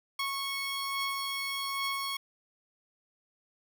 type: beating tone pair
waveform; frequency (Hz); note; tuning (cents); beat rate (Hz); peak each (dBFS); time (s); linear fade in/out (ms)
15% pulse; 1100 / 1101.2; C#6 / C#6; -14 / -12; 1.2; -34 / -26; 0.19-2.17; 5
effects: none